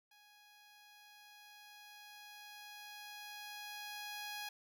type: tone with level ramp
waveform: 10% pulse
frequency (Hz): 830.6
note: G#5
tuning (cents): 0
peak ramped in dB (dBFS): -55 to -34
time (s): 0.11-4.49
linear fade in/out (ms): 5
effects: none